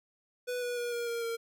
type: tone with pitch steps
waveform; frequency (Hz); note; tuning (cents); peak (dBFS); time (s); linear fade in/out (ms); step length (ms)
square; 493.9 / 487.1 / 480.4 / 473.8 / 467.3 / 460.8; B4 / B4 / B4 / A#4 / A#4 / A#4; 0 / -24 / -48 / +28 / +4 / -20; -33; 0.47-1.37; 20; 150
effects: none